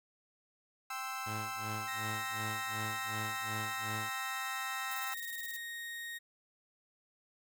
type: chord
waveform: 30% pulse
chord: C major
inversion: second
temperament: equal with one note detuned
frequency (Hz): 784 / 1042.3 / 1318.5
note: G5 / C6 / E6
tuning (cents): 0 / -7 / 0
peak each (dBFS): -41 / -42 / -38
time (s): 0.9-5.14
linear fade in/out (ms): 5
type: tone with tremolo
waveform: sawtooth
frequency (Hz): 108.3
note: A2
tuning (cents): -27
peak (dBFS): -35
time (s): 1.26-4.1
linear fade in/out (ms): 10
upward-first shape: sine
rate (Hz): 2.7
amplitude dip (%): 95
type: tone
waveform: 35% pulse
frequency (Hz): 1864.7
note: A#6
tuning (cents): 0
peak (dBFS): -39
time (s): 1.87-6.19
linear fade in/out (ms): 20
type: noise bursts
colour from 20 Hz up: violet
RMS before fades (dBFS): -44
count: 13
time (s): 4.91-5.566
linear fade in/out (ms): 2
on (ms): 32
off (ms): 20
effects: none